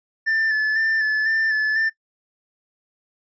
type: tone with vibrato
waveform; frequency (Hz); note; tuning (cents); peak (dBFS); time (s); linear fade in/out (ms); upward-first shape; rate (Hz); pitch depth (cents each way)
triangle; 1757; A6; -3; -16; 0.26-1.9; 20; square; 2; 26
effects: noise-tail reverb RT60 0.1 s tail -21 dB re dry + resampled to 16000 Hz